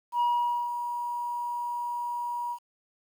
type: tone with ADSR envelope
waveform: sine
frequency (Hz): 960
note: B5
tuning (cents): -49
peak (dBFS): -19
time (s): 0.12-2.59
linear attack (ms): 87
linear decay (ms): 480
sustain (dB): -10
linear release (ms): 74
effects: tanh soft clip ceiling -21 dBFS + 9-bit